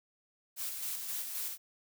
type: noise with tremolo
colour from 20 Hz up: blue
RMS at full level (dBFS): -37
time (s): 0.56-1.58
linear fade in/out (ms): 50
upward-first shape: square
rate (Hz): 3.8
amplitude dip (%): 35
effects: none